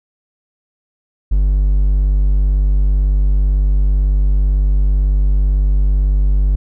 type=tone; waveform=triangle; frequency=49 Hz; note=G1; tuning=in tune; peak=-8 dBFS; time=1.31-6.56 s; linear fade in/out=10 ms; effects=none